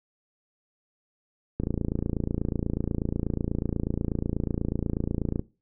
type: click train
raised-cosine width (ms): 3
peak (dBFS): -14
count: 108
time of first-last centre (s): 1.6-5.394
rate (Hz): 28.2
effects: noise-tail reverb RT60 0.3 s tail -19 dB re dry